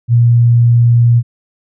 sine tone, 118.7 Hz, A#2, 32 cents sharp, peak -5 dBFS, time 0.08-1.23 s, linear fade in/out 50 ms, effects none

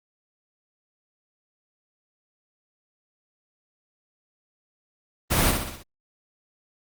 pink noise with echo, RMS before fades -21 dBFS, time 5.3-5.52 s, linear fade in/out 20 ms, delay 63 ms, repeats 5, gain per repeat -5 dB, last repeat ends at 5.835 s, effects Opus 32 kbps

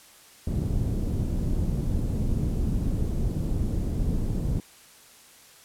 pink low-pass noise, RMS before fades -26 dBFS, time 0.47-4.6 s, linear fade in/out 2 ms, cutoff 230 Hz, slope 12 dB/octave, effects white hiss -52 dBFS RMS until 5.64 s + low-pass 12000 Hz 12 dB/octave

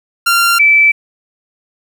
sawtooth / sine tone pair in turn, 1383 / 2317 Hz, F6 / D7, -17 / -24 cents, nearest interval major sixth, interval 893 cents, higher second, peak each -5 dBFS, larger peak neither, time 0.26-0.59 / 0.59-0.92 s, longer neither, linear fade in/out 10 ms, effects 7-bit

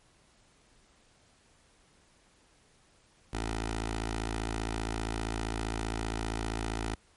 10% pulse tone with notch filter, 55.2 Hz, A1, 6 cents sharp, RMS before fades -34 dBFS, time 3.33-6.95 s, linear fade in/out 5 ms, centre 160 Hz, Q 0.76, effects pink hiss -64 dBFS RMS until 7.16 s + MP3 48 kbps

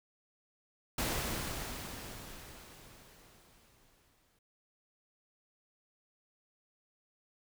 pink noise with exponential decay, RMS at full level -33 dBFS, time 0.98-4.39 s, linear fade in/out 5 ms, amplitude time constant 740 ms, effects none

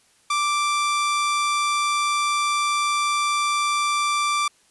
sawtooth tone, 1174.7 Hz, D6, in tune, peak -16 dBFS, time 0.3-4.48 s, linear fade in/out 5 ms, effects white hiss -59 dBFS RMS until 4.7 s + resampled to 24000 Hz

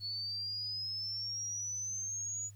sine exponential sweep, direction up, 4393 to 6890 Hz, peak -36 dBFS, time 0-2.51 s, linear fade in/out 50 ms, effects added 102 Hz sine -51 dBFS peak until 2.55 s + white hiss -70 dBFS RMS until 2.55 s

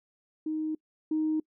sine tone pair in turn, 311.7 / 311.7 Hz, D#4 / D#4, +3 / +3 cents, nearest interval unison, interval 0 cents, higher neither, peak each -28 / -24 dBFS, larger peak second, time 0.46-0.75 / 1.11-1.4 s, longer neither, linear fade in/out 5 ms, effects noise-tail reverb RT60 0.1 s tail -25 dB re dry + tanh soft clip ceiling -20 dBFS

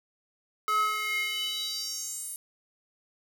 square tone with high-pass filter sweep, 427.3 Hz, G#4, 49 cents sharp, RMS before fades -31 dBFS, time 0.68-2.36 s, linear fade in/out 0 ms, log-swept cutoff 1100 to 10000 Hz, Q 4.6, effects none

